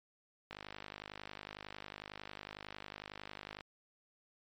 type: click train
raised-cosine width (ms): 0.3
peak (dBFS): -28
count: 159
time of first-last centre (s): 0.51-3.608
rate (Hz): 51
effects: MP3 48 kbps